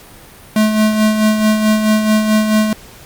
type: tone with tremolo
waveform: square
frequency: 215.4 Hz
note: A3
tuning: 37 cents flat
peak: -9 dBFS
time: 0.56-2.73 s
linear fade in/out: 2 ms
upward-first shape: sine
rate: 4.6 Hz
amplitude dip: 50%
effects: pink hiss -39 dBFS RMS until 3.05 s + Opus 48 kbps